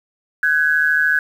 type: tone pair together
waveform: sine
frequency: 1507.9 / 1661.2 Hz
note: F#6 / G#6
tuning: +32 / 0 cents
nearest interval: major second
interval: 168 cents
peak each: -16 dBFS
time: 0.43-1.19 s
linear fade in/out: 2 ms
effects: 7-bit